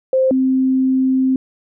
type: tone pair in turn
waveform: sine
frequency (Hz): 523.3 / 261.6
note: C5 / C4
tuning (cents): 0 / 0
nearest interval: octave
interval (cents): 1200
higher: first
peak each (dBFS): -11 / -12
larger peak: first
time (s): 0.13-0.31 / 0.31-1.36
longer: second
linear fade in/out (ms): 2
effects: none